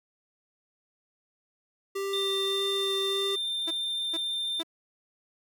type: tone with vibrato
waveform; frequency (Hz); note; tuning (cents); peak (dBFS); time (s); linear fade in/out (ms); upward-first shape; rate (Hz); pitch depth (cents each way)
square; 392; G4; 0; -30; 1.95-3.36; 10; sine; 1.7; 9
type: tone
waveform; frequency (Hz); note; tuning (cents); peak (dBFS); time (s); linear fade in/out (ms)
triangle; 3593; A7; +36; -27; 2.13-4.62; 5
type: tone bursts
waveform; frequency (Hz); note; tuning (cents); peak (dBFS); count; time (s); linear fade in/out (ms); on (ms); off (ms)
sawtooth; 329.6; E4; 0; -30; 3; 3.67-4.633; 10; 41; 420
effects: none